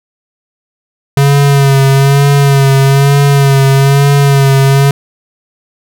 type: tone with vibrato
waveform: square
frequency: 138.7 Hz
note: C#3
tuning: 1 cent sharp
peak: -5 dBFS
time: 1.17-4.91 s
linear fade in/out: 2 ms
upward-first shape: sine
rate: 1.1 Hz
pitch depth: 36 cents each way
effects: none